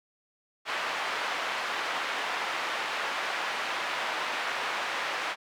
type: band-pass noise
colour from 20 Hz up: pink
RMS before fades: -32 dBFS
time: 0.65-5.36 s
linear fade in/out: 50 ms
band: 880 to 2700 Hz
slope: 12 dB/octave
effects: none